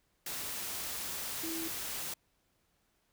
sine tone in noise, 327.4 Hz, E4, 12 cents flat, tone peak -38 dBFS, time 1.43-1.68 s, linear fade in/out 5 ms, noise white, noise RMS -39 dBFS, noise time 0.26-2.14 s, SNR -2 dB, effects pink hiss -75 dBFS RMS until 3.12 s

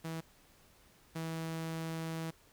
sawtooth tone pair in turn, 162.6 / 162.6 Hz, E3 / E3, -23 / -23 cents, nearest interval unison, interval 0 cents, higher neither, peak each -34 / -33 dBFS, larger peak second, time 0.04-0.21 / 1.15-2.31 s, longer second, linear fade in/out 10 ms, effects pink hiss -64 dBFS RMS until 2.52 s

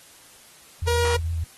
sine tone with vibrato, 82.41 Hz, E2, in tune, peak -23 dBFS, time 0.82-1.44 s, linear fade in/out 5 ms, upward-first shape sine, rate 6.5 Hz, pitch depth 35 cents each way
sawtooth tone, 476.2 Hz, A#4, 37 cents sharp, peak -17 dBFS, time 0.87-1.17 s, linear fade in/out 10 ms
effects white hiss -50 dBFS RMS until 1.57 s + AAC 32 kbps

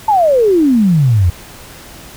sine exponential sweep, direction down, 894 to 82.41 Hz, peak -7 dBFS, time 0.08-1.3 s, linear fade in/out 5 ms, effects pink hiss -35 dBFS RMS until 2.16 s

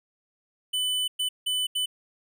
square tone bursts at uneven times, 3000 Hz, F#7, 23 cents sharp, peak -25 dBFS, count 4, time 0.73-1.08 / 1.19-1.29 / 1.46-1.67 / 1.75-1.86 s, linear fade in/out 10 ms, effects none

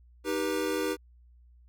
square chord, Eb augmented, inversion none, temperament equal with one note detuned, 311.1 / 392 / 484.6 Hz, Eb4 / G4 / B4, 0 / 0 / -33 cents, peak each -33 / -33 / -33 dBFS, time 0.24-0.97 s, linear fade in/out 50 ms, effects added 60 Hz sine -54 dBFS peak until 1.68 s

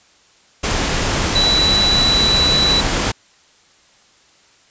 sine tone in noise, 3948 Hz, B7, 1 cent flat, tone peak -13 dBFS, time 1.35-2.81 s, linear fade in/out 10 ms, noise pink, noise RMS -18 dBFS, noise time 0.63-3.12 s, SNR +2 dB, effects white hiss -52 dBFS RMS until 4.7 s + resampled to 16000 Hz

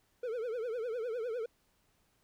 triangle tone with vibrato, 468.1 Hz, A#4, 7 cents sharp, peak -32 dBFS, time 0.23-1.46 s, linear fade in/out 5 ms, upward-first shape triangle, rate 9.9 Hz, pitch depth 170 cents each way, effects pink hiss -73 dBFS RMS until 2.23 s

